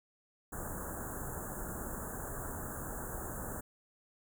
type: band-stop noise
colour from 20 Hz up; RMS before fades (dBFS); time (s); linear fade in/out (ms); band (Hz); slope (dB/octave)
pink; -41; 0.52-3.61; 10; 1700 to 6800; 96
effects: none